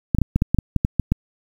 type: clicks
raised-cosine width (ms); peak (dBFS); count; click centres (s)
5; -4; 11; 0.148 / 0.186 / 0.217 / 0.36 / 0.421 / 0.546 / 0.587 / 0.763 / 0.849 / 0.997 / 1.12
effects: 7-bit